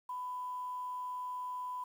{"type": "tone with quantisation", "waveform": "sine", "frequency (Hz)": 998, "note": "B5", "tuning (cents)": 18, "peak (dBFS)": -37, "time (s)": [0.09, 1.84], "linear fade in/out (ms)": 5, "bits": 10, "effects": []}